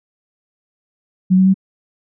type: tone with pitch steps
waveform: sine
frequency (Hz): 185.6 / 188.3 / 191.04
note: F#3 / F#3 / G3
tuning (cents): +6 / +31 / -44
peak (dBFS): -8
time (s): 1.3-1.543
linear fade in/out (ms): 20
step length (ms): 81
effects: none